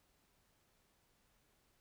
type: silence
effects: pink hiss -75 dBFS RMS until 1.8 s